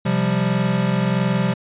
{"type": "chord", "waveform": "square", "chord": "C suspended fourth", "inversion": "none", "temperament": "equal", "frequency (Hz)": [130.81, 174.61, 196], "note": ["C3", "F3", "G3"], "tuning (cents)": [0, 0, 0], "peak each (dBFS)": [-23, -22, -22], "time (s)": [0.05, 1.54], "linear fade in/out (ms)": 10, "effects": ["resampled to 8000 Hz"]}